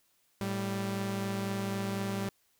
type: tone pair together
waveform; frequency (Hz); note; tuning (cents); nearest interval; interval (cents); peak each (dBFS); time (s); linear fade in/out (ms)
sawtooth; 110 / 196; A2 / G3; 0 / 0; minor seventh; 1000; -33 / -29; 0.41-2.29; 0
effects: white hiss -71 dBFS RMS until 2.59 s